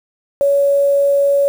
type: tone with quantisation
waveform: sine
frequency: 562 Hz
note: C#5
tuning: 24 cents sharp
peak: -10 dBFS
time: 0.41-1.48 s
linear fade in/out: 0 ms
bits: 6
effects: none